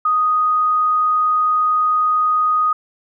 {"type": "tone", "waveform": "sine", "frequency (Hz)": 1244.5, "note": "D#6", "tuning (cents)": 0, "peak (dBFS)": -13, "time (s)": [0.05, 2.73], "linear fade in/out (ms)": 5, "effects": []}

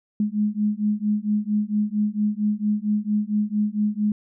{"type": "beating tone pair", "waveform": "sine", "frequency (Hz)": [207.7, 212.1], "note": ["G#3", "G#3"], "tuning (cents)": [0, 37], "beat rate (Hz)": 4.4, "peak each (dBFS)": -23, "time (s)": [0.2, 4.12], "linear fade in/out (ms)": 2, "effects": []}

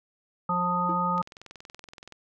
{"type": "harmonic tone", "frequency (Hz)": 177.7, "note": "F3", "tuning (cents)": 30, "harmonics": [1, 3, 5, 7], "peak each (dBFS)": [-30, -36, -29, -26], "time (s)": [0.49, 1.22], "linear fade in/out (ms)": 5}
{"type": "tone with exponential decay", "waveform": "triangle", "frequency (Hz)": 328.4, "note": "E4", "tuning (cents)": -6, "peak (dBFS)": -27, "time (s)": [0.89, 1.03], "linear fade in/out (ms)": 2, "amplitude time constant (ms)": 30}
{"type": "click train", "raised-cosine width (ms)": 0.2, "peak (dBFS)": -27, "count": 21, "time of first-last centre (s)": [1.18, 2.123], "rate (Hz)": 21.2}
{"effects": []}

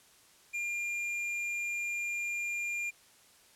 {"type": "tone with hard clipping", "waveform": "sine", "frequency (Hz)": 2400, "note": "D7", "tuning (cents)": 37, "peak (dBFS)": -34, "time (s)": [0.53, 2.91], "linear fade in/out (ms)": 20, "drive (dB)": 8, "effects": ["white hiss -61 dBFS RMS until 3.55 s", "low-pass 11000 Hz 12 dB/octave"]}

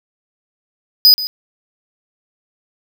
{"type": "tone with echo", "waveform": "square", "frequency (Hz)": 4978, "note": "D#8", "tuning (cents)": 0, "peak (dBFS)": -5, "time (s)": [1.05, 1.14], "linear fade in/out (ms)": 0, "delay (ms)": 130, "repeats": 1, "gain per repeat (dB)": -15, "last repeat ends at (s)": 1.27, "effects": ["7-bit"]}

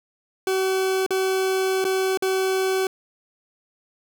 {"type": "tone with dropouts", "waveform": "40% pulse", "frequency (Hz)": 379.6, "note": "F#4", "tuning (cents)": 44, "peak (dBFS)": -19, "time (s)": [0.47, 2.87], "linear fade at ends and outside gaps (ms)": 2, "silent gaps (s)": [[1.064, 1.106], [1.843, 1.85], [2.174, 2.223]], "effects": []}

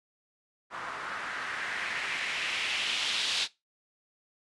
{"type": "noise with low-pass filter sweep", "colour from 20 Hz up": "blue", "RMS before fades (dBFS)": -33, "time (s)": [0.7, 3.48], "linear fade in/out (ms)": 50, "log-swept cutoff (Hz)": [1200, 3800], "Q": 2.3, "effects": ["noise-tail reverb RT60 0.2 s tail -18 dB re dry", "resampled to 24000 Hz"]}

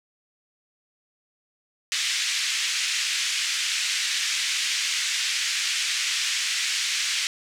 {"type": "band-pass noise", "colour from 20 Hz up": "pink", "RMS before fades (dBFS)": -26, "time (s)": [1.92, 7.27], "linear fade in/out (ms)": 0, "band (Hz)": [2000, 7500], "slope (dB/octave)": 24, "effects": []}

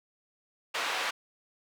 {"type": "band-pass noise", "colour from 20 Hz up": "white", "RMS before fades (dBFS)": -32, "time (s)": [0.74, 1.11], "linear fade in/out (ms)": 10, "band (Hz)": [590, 2700], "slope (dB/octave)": 12, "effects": []}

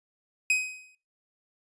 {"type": "tone with exponential decay", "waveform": "45% pulse", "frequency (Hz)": 2517, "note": "D#7", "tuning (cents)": 19, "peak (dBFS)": -19, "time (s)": [0.5, 0.95], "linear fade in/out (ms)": 2, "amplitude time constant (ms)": 97, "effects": ["noise-tail reverb RT60 0.3 s tail -21 dB re dry", "resampled to 22050 Hz"]}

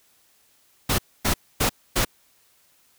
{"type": "noise bursts", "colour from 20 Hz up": "pink", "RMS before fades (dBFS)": -21, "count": 4, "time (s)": [0.89, 2.05], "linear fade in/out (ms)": 10, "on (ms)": 95, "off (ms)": 260, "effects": ["white hiss -61 dBFS RMS until 2.98 s"]}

